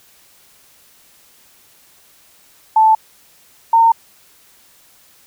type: tone pair in turn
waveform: sine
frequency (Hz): 878 / 913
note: A5 / A#5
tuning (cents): -4 / -36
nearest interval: minor second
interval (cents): 68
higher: second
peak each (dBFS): -7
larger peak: neither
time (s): 2.76-2.95 / 3.73-3.92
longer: neither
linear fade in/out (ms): 5
effects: white hiss -50 dBFS RMS until 5.26 s